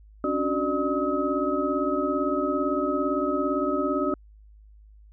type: tone cluster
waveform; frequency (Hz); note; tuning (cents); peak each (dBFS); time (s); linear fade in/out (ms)
sine; 273.8 / 291.5 / 371.1 / 598 / 1276; C#4 / D4 / F#4 / D5 / D#6; -21 / -13 / +5 / +31 / +43; -29; 0.24-4.14; 2
effects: added 52 Hz sine -48 dBFS peak until 5.12 s